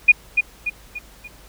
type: tone with echo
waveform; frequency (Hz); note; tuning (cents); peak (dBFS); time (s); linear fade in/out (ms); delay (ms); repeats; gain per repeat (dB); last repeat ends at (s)
sine; 2447; D#7; -29; -5; 0.08-0.12; 10; 290; 4; -7; 1.28
effects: added 50 Hz sine -48 dBFS peak until 1.48 s + pink hiss -48 dBFS RMS until 1.48 s